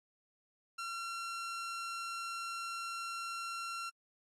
sawtooth tone, 1365 Hz, F6, 40 cents flat, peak -35 dBFS, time 0.78-3.9 s, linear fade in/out 10 ms, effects low-pass 9000 Hz 12 dB/octave + AAC 64 kbps

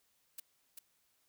blue noise with echo, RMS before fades -44 dBFS, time 0.38-0.4 s, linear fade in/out 5 ms, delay 390 ms, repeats 1, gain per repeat -4 dB, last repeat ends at 0.79 s, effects white hiss -75 dBFS RMS until 1.28 s

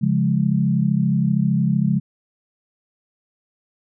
sine chord, Db major, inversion none, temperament equal with one note detuned, 139.31 / 174.61 / 207.7 Hz, Db3 / F3 / Ab3, +9 / 0 / 0 cents, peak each -20 dBFS, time 0.01-2 s, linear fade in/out 20 ms, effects none

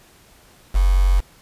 sine tone with quantisation, 46.25 Hz, F#1, in tune, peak -12 dBFS, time 0.74-1.21 s, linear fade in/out 20 ms, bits 5, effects pink hiss -51 dBFS RMS until 1.41 s + resampled to 32000 Hz

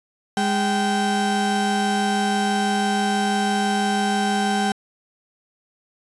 35% pulse tone pair together, 205.4 / 775.5 Hz, G#3 / G5, -19 / -19 cents, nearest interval octave + major seventh, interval 2300 cents, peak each -20 dBFS, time 0.37-4.72 s, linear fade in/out 2 ms, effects resampled to 24000 Hz

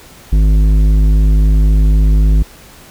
sine tone with tanh clipping, 51.91 Hz, G#1, in tune, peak -8 dBFS, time 0.32-2.43 s, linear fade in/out 10 ms, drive 11 dB, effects pink hiss -39 dBFS RMS until 2.9 s

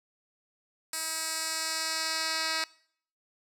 10% pulse tone with band-pass filter sweep, 320.3 Hz, E4, 50 cents flat, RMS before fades -32 dBFS, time 0.93-2.64 s, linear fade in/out 2 ms, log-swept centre 8900 to 4100 Hz, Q 1.2, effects noise-tail reverb RT60 0.6 s tail -22 dB re dry

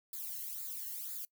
violet noise with flanger, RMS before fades -42 dBFS, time 0.13-1.25 s, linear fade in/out 2 ms, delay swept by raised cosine 0.34 to 0.86 ms, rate 2 Hz, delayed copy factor -0.95, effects noise-tail reverb RT60 0.1 s tail -23 dB re dry

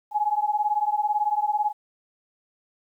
sine beating tone pair, 830.6 / 848.6 Hz, G#5 / G#5, 0 / +37 cents, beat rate 18 Hz, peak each -24 dBFS, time 0.11-1.73 s, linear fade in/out 50 ms, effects 10-bit

